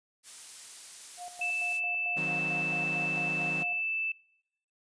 blue noise, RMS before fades -43 dBFS, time 0.23-1.81 s, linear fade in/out 50 ms
sine tone with tremolo, 711 Hz, F5, 31 cents sharp, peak -39 dBFS, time 1.17-3.83 s, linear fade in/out 50 ms, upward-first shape square, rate 4.5 Hz, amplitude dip 70%
sine tone, 2640 Hz, E7, 2 cents sharp, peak -29 dBFS, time 1.41-4.12 s, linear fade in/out 5 ms
sawtooth chord, C diminished, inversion first, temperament equal, 155.56 / 185 / 261.6 Hz, Eb3 / Gb3 / C4, 0 / 0 / 0 cents, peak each -35 / -36 / -40 dBFS, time 2.16-3.64 s, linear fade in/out 20 ms
effects noise-tail reverb RT60 0.8 s tail -24 dB re dry + resampled to 22050 Hz

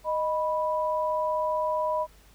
sine tone pair together, 620 / 984.2 Hz, D#5 / B5, -6 / -6 cents, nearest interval minor sixth, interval 800 cents, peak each -27 dBFS, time 0.04-2.07 s, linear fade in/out 50 ms, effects added 50 Hz sine -55 dBFS peak until 2.34 s + pink hiss -58 dBFS RMS until 2.34 s

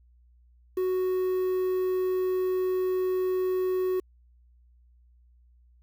triangle tone with quantisation, 370.3 Hz, F#4, 1 cent sharp, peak -22 dBFS, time 0.77-4 s, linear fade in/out 5 ms, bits 8, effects added 60 Hz sine -56 dBFS peak until 5.82 s

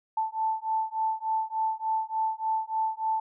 sine beating tone pair, 880 / 883.4 Hz, A5 / A5, 0 / +7 cents, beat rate 3.4 Hz, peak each -29 dBFS, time 0.17-3.2 s, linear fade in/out 5 ms, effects none

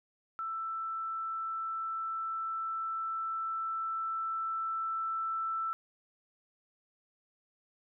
sine tone with level ramp, 1327 Hz, E6, 11 cents sharp, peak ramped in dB -34 to -31 dBFS, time 0.39-5.73 s, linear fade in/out 0 ms, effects none

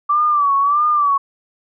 sine tone with vibrato, 1160 Hz, D6, 22 cents flat, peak -12 dBFS, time 0.09-1.18 s, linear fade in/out 10 ms, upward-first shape sine, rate 1.6 Hz, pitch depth 81 cents each way, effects none

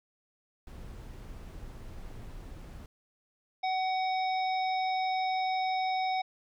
brown noise, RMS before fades -44 dBFS, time 0.67-2.86 s, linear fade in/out 2 ms
harmonic tone, 751 Hz, F#5, 26 cents sharp, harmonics 1 / 3 / 5 / 7, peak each -28 / -38 / -42 / -45 dBFS, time 3.63-6.22 s, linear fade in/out 10 ms
effects none

